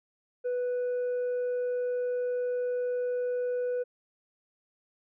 triangle tone with tanh clipping, 493.9 Hz, B4, in tune, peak -28 dBFS, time 0.44-3.84 s, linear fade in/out 20 ms, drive 7 dB, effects none

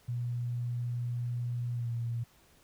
sine tone with pitch glide, 120.9 to 117.53 Hz, B2 to A#2, -36 to +15 cents, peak -31 dBFS, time 0.08-2.24 s, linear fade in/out 10 ms, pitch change -49 cents, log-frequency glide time 1.73-1.89 s, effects pink hiss -63 dBFS RMS until 2.63 s

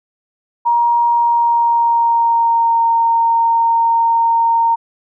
sine tone with pitch glide, 945 to 921.8 Hz, A#5 to A#5, +23 to -20 cents, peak -10 dBFS, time 0.65-4.76 s, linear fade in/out 20 ms, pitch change -43 cents, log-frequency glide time 1.02-2.84 s, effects none

